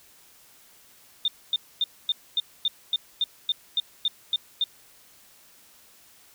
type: tone bursts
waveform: sine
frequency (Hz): 3620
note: A7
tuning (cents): +48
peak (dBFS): -20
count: 13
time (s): 1.25-4.64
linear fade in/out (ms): 2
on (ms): 30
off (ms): 250
effects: white hiss -55 dBFS RMS until 6.34 s